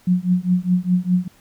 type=tone with tremolo; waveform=sine; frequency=180.6 Hz; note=F#3; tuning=42 cents flat; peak=-11 dBFS; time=0.07-1.28 s; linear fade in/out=5 ms; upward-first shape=triangle; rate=4.9 Hz; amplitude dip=100%; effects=pink hiss -54 dBFS RMS until 1.4 s